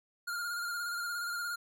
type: tone with vibrato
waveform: square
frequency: 1412 Hz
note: F6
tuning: 19 cents sharp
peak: -35 dBFS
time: 0.27-1.56 s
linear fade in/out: 10 ms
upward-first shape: square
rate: 17 Hz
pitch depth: 28 cents each way
effects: none